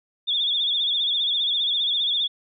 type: tone with vibrato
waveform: sine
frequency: 3483 Hz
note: A7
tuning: 18 cents flat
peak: -20 dBFS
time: 0.27-2.28 s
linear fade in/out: 20 ms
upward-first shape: sine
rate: 15 Hz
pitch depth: 84 cents each way
effects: none